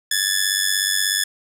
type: ring-modulated tone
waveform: 10% pulse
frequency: 1725 Hz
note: A6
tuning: 35 cents flat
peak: -6 dBFS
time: 0.11-1.24 s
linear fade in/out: 5 ms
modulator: 48.3 Hz
effects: none